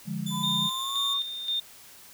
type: chord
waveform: sine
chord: D diminished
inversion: none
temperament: equal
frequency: 146.83 / 174.61 / 207.7 Hz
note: D3 / F3 / Ab3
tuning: 0 / 0 / 0 cents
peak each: -35 / -33 / -33 dBFS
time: 0.05-0.7 s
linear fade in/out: 50 ms
type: tone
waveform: sawtooth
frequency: 3513 Hz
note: A7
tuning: 3 cents flat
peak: -31 dBFS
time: 0.26-1.14 s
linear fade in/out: 10 ms
type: tone with pitch glide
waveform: sine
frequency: 1006 to 1116.2 Hz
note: B5 to C#6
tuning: +32 to +12 cents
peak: -33 dBFS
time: 0.3-1.2 s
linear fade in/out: 50 ms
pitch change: +180 cents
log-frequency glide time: 0.58-0.98 s
type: tone with tremolo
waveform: sine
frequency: 3631 Hz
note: A#7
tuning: 46 cents flat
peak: -25 dBFS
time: 0.43-1.6 s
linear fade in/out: 5 ms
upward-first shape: square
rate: 1.9 Hz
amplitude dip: 60%
effects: white hiss -50 dBFS RMS until 2.13 s